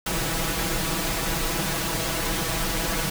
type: noise with comb filter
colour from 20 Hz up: pink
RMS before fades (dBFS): -26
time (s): 0.06-3.1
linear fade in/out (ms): 5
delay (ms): 6.1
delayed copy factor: +1
effects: none